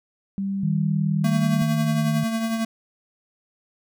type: tone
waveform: sine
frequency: 196 Hz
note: G3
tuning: in tune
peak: -23 dBFS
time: 0.38-1.62 s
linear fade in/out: 0 ms
type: tone with pitch glide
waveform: sine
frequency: 157.4 to 155.68 Hz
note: D#3 to D#3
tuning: +20 to +1 cents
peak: -21 dBFS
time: 0.63-2.24 s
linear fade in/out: 5 ms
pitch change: -19 cents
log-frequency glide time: 0.76-1.3 s
type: tone with tremolo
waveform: square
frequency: 225.2 Hz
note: A3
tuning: 40 cents sharp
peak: -21 dBFS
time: 1.24-2.65 s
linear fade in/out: 5 ms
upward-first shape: triangle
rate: 11 Hz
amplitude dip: 50%
effects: none